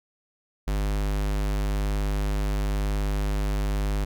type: tone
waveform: square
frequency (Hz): 50.5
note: G#1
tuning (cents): -48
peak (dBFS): -24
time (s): 0.67-4.05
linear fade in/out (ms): 10
effects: none